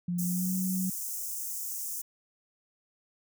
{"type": "tone with pitch glide", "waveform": "sine", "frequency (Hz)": [175.9, 186.36], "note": ["F3", "F#3"], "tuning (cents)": [13, 13], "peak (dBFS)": -28, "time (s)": [0.08, 0.9], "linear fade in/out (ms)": 5, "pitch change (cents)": 100, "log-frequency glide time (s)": [0.2, 0.55]}
{"type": "high-pass noise", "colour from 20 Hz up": "white", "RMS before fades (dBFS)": -36, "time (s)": [0.18, 2.02], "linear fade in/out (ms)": 10, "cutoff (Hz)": 5900, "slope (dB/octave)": 48}
{"effects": []}